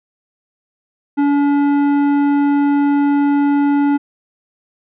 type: tone with tanh clipping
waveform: sine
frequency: 285.6 Hz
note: D4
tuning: 48 cents flat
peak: -13 dBFS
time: 1.17-3.98 s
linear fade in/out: 20 ms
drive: 12 dB
effects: none